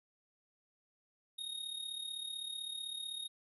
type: tone with amplitude modulation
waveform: square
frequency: 3729 Hz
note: A#7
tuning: in tune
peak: -38 dBFS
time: 1.38-3.28 s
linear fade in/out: 10 ms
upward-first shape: sine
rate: 35.8 Hz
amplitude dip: 65%
effects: resampled to 32000 Hz